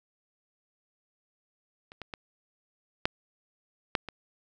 clicks, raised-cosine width 0.3 ms, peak -30 / -23 / -21 / -8 / -8 / -22 dBFS, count 6, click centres 1.919 / 2.017 / 2.138 / 3.055 / 3.952 / 4.087 s, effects none

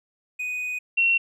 triangle / sine tone pair in turn, 2489 / 2727 Hz, D#7 / F7, 0 / -42 cents, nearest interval major second, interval 158 cents, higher second, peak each -25 / -17 dBFS, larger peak second, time 0.39-0.79 / 0.97-1.18 s, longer first, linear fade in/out 10 ms, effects none

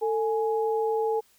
sine tone pair together, 445.9 / 836 Hz, A4 / G#5, +23 / +11 cents, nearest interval major seventh, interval 1088 cents, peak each -24 / -29 dBFS, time 0.01-1.21 s, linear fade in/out 20 ms, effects white hiss -62 dBFS RMS until 1.38 s

